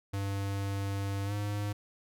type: tone with pitch glide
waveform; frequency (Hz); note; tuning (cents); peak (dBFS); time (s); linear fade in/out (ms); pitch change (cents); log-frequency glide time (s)
square; 99 to 102.97; G2 to G#2; +18 to -14; -32; 0.13-1.73; 10; +68; 1.25-1.33
effects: none